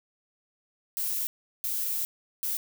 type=noise bursts at uneven times; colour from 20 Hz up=violet; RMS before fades=-30 dBFS; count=3; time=0.97-1.27 / 1.64-2.05 / 2.43-2.57 s; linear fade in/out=0 ms; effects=none